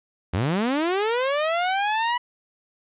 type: linear sweep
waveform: sawtooth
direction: up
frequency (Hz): 77.78 to 985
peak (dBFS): -17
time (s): 0.33-2.18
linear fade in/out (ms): 10
effects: resampled to 8000 Hz + 9-bit